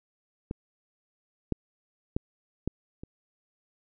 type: clicks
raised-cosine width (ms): 3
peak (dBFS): -19 / -13 / -14 / -15 / -27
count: 5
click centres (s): 0.511 / 1.523 / 2.165 / 2.676 / 3.035
effects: none